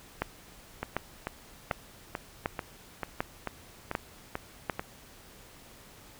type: two click trains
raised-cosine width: 0.5 ms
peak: -17 / -13 dBFS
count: 10 / 7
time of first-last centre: 0.83-4.795 / 0.22-4.698 s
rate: 2.27 / 1.34 Hz
effects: pink hiss -53 dBFS RMS until 6.19 s